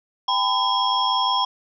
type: tone cluster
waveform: sine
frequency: 790 / 901 / 1007 / 3286 / 5360 Hz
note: G5 / A5 / B5 / G#7 / E8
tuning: +13 / +41 / +33 / -19 / +28 cents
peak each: -26 / -28 / -21 / -24 / -29 dBFS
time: 0.28-1.45 s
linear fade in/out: 5 ms
effects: none